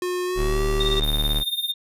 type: tone with pitch glide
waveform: square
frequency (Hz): 360 to 388.1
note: F#4 to G4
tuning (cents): -47 to -17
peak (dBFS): -24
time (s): 0.02-1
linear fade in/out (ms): 2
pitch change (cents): +130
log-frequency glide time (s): 0.25-0.63
type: tone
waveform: square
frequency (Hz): 37.16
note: D1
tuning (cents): +21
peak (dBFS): -22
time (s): 0.35-1.44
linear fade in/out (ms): 50
type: tone with tremolo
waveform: sine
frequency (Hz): 3645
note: A#7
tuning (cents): -40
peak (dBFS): -19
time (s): 0.8-1.74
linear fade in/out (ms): 5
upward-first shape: triangle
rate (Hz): 18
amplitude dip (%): 95
type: high-pass noise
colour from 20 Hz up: white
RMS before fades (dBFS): -34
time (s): 1.03-1.72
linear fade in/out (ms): 10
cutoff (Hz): 9600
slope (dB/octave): 96
effects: resampled to 32000 Hz